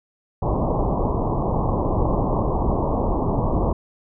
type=low-pass noise; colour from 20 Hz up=pink; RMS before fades=-21 dBFS; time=0.42-3.73 s; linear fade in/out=5 ms; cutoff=1100 Hz; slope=96 dB/octave; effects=none